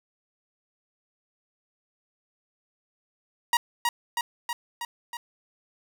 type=tone with echo; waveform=sawtooth; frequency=950 Hz; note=A#5; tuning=33 cents sharp; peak=-15 dBFS; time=3.53-3.57 s; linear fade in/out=2 ms; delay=320 ms; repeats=5; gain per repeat=-3 dB; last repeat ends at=5.17 s; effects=none